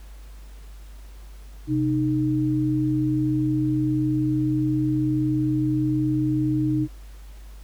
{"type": "tone pair together", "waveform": "sine", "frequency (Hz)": [129.06, 307.5], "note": ["C3", "D#4"], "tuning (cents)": [-23, -20], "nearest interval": "octave + minor third", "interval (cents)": 1503, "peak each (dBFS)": [-24, -21], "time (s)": [1.67, 6.88], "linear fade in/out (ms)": 50, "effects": ["added 50 Hz sine -39 dBFS peak until 7.63 s", "pink hiss -54 dBFS RMS until 7.63 s"]}